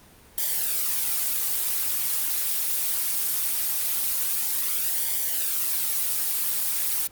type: noise with flanger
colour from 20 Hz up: blue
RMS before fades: -25 dBFS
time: 0.38-7.07 s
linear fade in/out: 0 ms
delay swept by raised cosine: 0.74 to 5.84 ms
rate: 0.21 Hz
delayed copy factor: -0.7
effects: pink hiss -52 dBFS RMS until 7.11 s + Opus 24 kbps